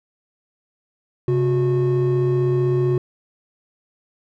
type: tone pair together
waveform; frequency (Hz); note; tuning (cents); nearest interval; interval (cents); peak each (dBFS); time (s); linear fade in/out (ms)
triangle; 133.12 / 363.7; C3 / F#4; +30 / -30; octave + perfect fourth; 1740; -16; 1.28-2.98; 2
effects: tanh soft clip ceiling -9 dBFS